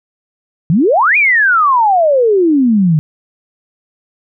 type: exponential two-way sweep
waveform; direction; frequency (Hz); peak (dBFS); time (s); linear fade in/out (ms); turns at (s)
sine; up then down; 147.2 to 2490 to 147.2; -7; 0.7-2.99; 0; 1.17
effects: none